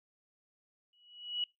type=tone with exponential growth; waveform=sine; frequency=2927 Hz; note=F#7; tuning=19 cents flat; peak=-29 dBFS; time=0.93-1.44 s; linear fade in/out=2 ms; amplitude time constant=110 ms; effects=noise-tail reverb RT60 0.2 s tail -23 dB re dry